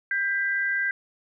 sine tone pair together, 1588 / 1982.5 Hz, G6 / B6, +22 / +6 cents, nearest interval major third, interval 384 cents, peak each -24 / -28 dBFS, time 0.11-0.91 s, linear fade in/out 2 ms, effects none

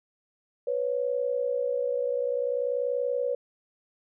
sine tone pair together, 493.9 / 554.4 Hz, B4 / C#5, 0 / 0 cents, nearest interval major second, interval 200 cents, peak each -27 / -29 dBFS, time 0.67-3.35 s, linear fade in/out 5 ms, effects none

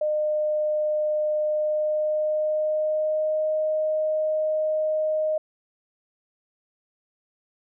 sine tone with pitch glide, 608 to 620.4 Hz, D#5 to D#5, -40 to -5 cents, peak -21 dBFS, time 0.01-5.38 s, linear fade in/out 5 ms, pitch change +35 cents, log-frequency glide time 1.44-3.47 s, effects none

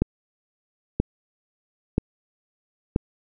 click train, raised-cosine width 3 ms, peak -6 dBFS, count 4, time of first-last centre 0.02-2.961 s, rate 1.02 Hz, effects none

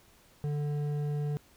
sine tone with hard clipping, 147 Hz, D3, 2 cents sharp, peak -31 dBFS, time 0.44-1.37 s, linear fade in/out 0 ms, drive 8 dB, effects pink hiss -61 dBFS RMS until 1.56 s

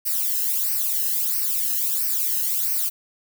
violet noise with flanger, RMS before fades -23 dBFS, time 0.05-2.9 s, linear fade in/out 20 ms, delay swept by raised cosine 0.28 to 0.88 ms, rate 1.5 Hz, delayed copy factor -0.85, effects none

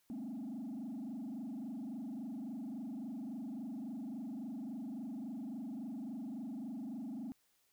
sine tone with frequency modulation, 244.1 Hz, B3, 20 cents flat, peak -38 dBFS, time 0.1-7.32 s, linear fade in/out 0 ms, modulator 23.6 Hz, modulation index 1.6, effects tanh soft clip ceiling -39 dBFS + white hiss -75 dBFS RMS until 7.72 s

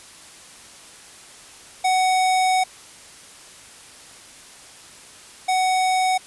square tone pair in turn, 746 / 746 Hz, F#5 / F#5, +14 / +14 cents, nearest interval unison, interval 0 cents, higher neither, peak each -17 / -18 dBFS, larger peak first, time 1.84-2.64 / 5.48-6.18 s, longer first, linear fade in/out 10 ms, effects white hiss -44 dBFS RMS until 6.26 s + resampled to 24000 Hz

